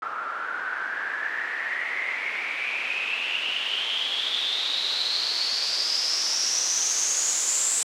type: noise with low-pass filter sweep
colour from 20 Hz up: white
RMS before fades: -27 dBFS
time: 0.02-7.83 s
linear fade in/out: 2 ms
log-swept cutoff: 1300 to 7700 Hz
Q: 9.8
effects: high-pass 400 Hz 12 dB/octave